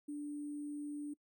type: tone with sample-and-hold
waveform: sine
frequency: 293.1 Hz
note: D4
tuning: 3 cents flat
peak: -39 dBFS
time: 0.08-1.14 s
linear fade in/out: 10 ms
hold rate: 8820 Hz
effects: noise-tail reverb RT60 0.1 s tail -22 dB re dry